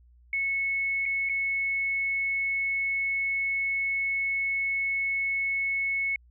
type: tone with dropouts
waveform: sine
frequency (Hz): 2200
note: C#7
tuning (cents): -14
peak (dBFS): -25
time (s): 0.33-6.16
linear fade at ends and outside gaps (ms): 2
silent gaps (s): 1.056-1.06 / 1.29-1.295
effects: added 60 Hz sine -54 dBFS peak until 6.3 s